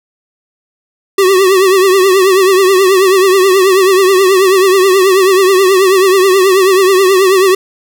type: tone with vibrato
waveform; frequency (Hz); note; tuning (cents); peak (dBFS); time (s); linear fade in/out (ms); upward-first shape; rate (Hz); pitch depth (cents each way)
square; 380.4; F#4; +48; -6; 1.18-7.55; 5; triangle; 9.3; 95
effects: 8-bit